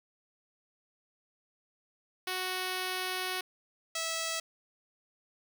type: tone pair in turn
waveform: 5% pulse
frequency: 370 / 653.2 Hz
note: F#4 / E5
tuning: 0 / -16 cents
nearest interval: minor seventh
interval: 984 cents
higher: second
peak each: -21 dBFS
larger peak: neither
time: 2.27-3.41 / 3.95-4.4 s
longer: first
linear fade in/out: 5 ms
effects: none